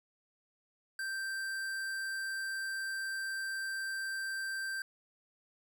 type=tone with hard clipping; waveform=sine; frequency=1568 Hz; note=G6; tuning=in tune; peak=-37 dBFS; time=0.99-4.82 s; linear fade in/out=2 ms; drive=15 dB; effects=none